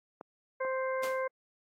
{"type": "clicks", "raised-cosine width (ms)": 1, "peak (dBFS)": -28, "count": 2, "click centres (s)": [0.211, 0.649]}
{"type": "harmonic tone", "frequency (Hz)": 523.3, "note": "C5", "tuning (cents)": 0, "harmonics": [1, 2, 3, 4], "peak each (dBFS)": [-31, -37, -41, -43], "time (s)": [0.6, 1.28], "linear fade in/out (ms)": 10}
{"type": "noise with exponential decay", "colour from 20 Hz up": "pink", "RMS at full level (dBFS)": -37, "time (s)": [1.03, 1.25], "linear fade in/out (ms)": 5, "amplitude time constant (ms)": 47}
{"effects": ["high-pass 300 Hz 12 dB/octave", "AAC 48 kbps"]}